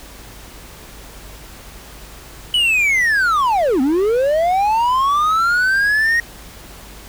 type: linear two-way sweep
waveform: triangle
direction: down then up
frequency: 2995 to 247.7 to 1884 Hz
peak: -11 dBFS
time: 2.54-6.2 s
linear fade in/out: 2 ms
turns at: 3.81 s
effects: added 50 Hz sine -40 dBFS peak until 7.08 s + pink hiss -39 dBFS RMS until 7.08 s